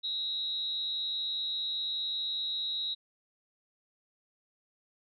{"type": "tone with amplitude modulation", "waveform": "sine", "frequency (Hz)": 3847, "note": "B7", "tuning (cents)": -46, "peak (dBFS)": -28, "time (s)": [0.03, 2.95], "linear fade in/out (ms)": 20, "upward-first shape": "sine", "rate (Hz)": 255, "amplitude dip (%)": 65, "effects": []}